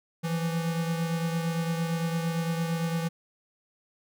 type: beating tone pair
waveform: square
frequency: 165.1 / 173.9 Hz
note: E3 / F3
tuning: +3 / -7 cents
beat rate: 8.8 Hz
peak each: -28 / -36 dBFS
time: 0.23-3.09 s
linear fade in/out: 20 ms
effects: none